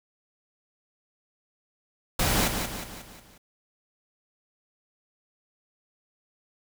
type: noise with echo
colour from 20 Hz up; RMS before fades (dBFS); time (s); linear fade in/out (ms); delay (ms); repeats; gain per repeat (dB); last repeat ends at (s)
pink; -24; 2.19-2.48; 5; 180; 5; -6; 3.38
effects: none